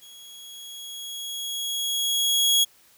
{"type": "tone with level ramp", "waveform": "sawtooth", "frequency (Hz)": 3322, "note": "G#7", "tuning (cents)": 0, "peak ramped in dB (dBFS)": [-42, -13], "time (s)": [0.01, 2.65], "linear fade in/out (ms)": 20, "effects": ["white hiss -57 dBFS RMS until 2.97 s"]}